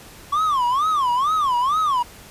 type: tone with vibrato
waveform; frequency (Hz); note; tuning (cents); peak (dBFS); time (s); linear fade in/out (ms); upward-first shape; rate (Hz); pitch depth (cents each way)
triangle; 1109; C#6; 0; -15; 0.32-2.03; 10; sine; 2.2; 250
effects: pink hiss -43 dBFS RMS until 2.3 s + resampled to 32000 Hz